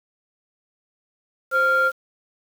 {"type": "tone pair together", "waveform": "sine", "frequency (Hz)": [523.3, 1390.6], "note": ["C5", "F6"], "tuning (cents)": [0, -8], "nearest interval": "octave + perfect fourth", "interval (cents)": 1692, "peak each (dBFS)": [-21, -15], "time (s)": [1.51, 1.92], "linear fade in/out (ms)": 50, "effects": ["tanh soft clip ceiling -12 dBFS", "7-bit"]}